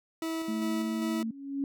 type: tone with tremolo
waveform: 40% pulse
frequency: 324.8 Hz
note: E4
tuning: 26 cents flat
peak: -30 dBFS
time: 0.22-1.23 s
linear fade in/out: 2 ms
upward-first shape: square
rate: 2.5 Hz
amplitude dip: 30%
type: tone with pitch glide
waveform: sine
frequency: 220 to 225.3 Hz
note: A3 to A3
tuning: 0 to +41 cents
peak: -30 dBFS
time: 0.48-1.31 s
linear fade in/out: 5 ms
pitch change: +41 cents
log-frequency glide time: 0.6-1.06 s
type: tone with exponential growth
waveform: sine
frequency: 277.2 Hz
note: C#4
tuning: in tune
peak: -26 dBFS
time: 0.99-1.64 s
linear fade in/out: 1 ms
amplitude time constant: 140 ms
effects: none